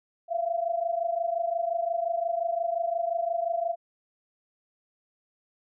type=tone pair together; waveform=sine; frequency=672.8 / 698.5 Hz; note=E5 / F5; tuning=+35 / 0 cents; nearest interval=minor second; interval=65 cents; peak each=-27 / -30 dBFS; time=0.28-3.76 s; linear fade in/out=50 ms; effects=none